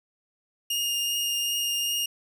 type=tone with vibrato; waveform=sawtooth; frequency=2834 Hz; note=F7; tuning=25 cents sharp; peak=-22 dBFS; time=0.7-2.06 s; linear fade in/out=5 ms; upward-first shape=triangle; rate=2.6 Hz; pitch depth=10 cents each way; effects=none